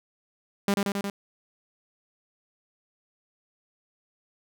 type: tone with echo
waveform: sawtooth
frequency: 200 Hz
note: G3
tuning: 35 cents sharp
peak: -17 dBFS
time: 0.68-0.74 s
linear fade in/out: 2 ms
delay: 90 ms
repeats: 4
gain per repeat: -2 dB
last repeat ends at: 1.1 s
effects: none